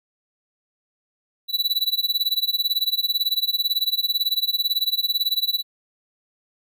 square tone with tremolo, 3951 Hz, B7, in tune, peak -17 dBFS, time 1.48-5.63 s, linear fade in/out 50 ms, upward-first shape sine, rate 18 Hz, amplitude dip 95%, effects none

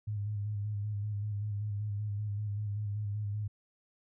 sine tone with vibrato, 103.8 Hz, G#2, in tune, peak -32 dBFS, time 0.07-3.48 s, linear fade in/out 10 ms, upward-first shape square, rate 5.2 Hz, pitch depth 34 cents each way, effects none

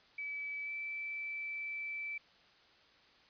sine tone with pitch glide, 2296 to 2321 Hz, D7 to D7, -40 to -21 cents, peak -38 dBFS, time 0.18-2.18 s, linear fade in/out 5 ms, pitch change +19 cents, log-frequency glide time 0.64-0.7 s, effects white hiss -64 dBFS RMS until 3.29 s + resampled to 11025 Hz

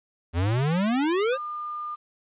square exponential sweep, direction up, 80.1 to 556 Hz, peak -22 dBFS, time 0.33-1.38 s, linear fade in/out 50 ms
sine tone, 1207 Hz, D6, 47 cents sharp, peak -30 dBFS, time 1.32-1.96 s, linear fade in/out 20 ms
effects resampled to 8000 Hz + 10-bit

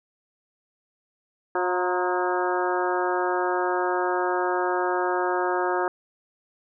harmonic tone with a mistuned harmonic, 180 Hz, F#3, 47 cents flat, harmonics 2 / 3 / 4 / 5 / 6 / 7 / 8 / 9, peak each -26 / -31 / -29 / -29 / -36 / -31 / -36 / -33 dBFS, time 1.55-5.88 s, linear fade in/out 2 ms, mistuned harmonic 5, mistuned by +53 cents, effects none

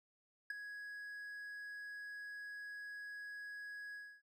triangle tone with ADSR envelope, 1666 Hz, G#6, 5 cents sharp, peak -34 dBFS, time 0.5-4.22 s, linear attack 4 ms, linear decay 14 ms, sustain -10 dB, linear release 280 ms, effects none

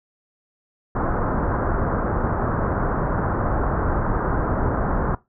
pink low-pass noise, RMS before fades -22 dBFS, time 0.95-5.15 s, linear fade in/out 5 ms, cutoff 1500 Hz, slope 48 dB/octave, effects noise-tail reverb RT60 0.2 s tail -18 dB re dry

